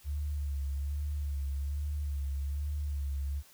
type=tone with vibrato; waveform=sine; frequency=71.4 Hz; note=D2; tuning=48 cents flat; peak=-31 dBFS; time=0.04-3.43 s; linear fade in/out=50 ms; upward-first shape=sine; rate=1.2 Hz; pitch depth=54 cents each way; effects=white hiss -59 dBFS RMS until 3.53 s